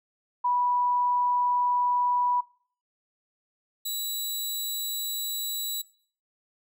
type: tone pair in turn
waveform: sine / 15% pulse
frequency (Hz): 981 / 3924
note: B5 / B7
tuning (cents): -12 / -12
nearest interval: 2 octaves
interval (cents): 2400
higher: second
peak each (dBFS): -22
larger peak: neither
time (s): 0.44-2.41 / 3.85-5.82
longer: neither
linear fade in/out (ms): 10
effects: noise-tail reverb RT60 0.5 s tail -21 dB re dry